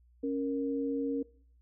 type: tone pair together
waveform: sine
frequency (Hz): 276.1 / 466.2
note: C#4 / A#4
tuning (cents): -7 / 0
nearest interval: major sixth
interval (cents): 907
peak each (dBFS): -31 / -34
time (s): 0.23-1.23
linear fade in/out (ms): 10
effects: noise-tail reverb RT60 0.5 s tail -21 dB re dry + added 60 Hz sine -60 dBFS peak until 1.61 s